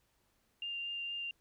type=tone with vibrato; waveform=sine; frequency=2794 Hz; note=F7; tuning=in tune; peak=-37 dBFS; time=0.62-1.31 s; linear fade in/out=2 ms; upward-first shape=triangle; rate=4.3 Hz; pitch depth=10 cents each way; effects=pink hiss -75 dBFS RMS until 1.4 s